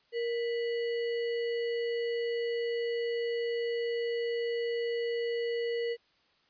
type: tone with sample-and-hold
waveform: sine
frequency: 468.8 Hz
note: A#4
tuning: 10 cents sharp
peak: -29 dBFS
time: 0.12-5.97 s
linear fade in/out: 50 ms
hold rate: 2450 Hz
effects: white hiss -68 dBFS RMS until 6.49 s + resampled to 11025 Hz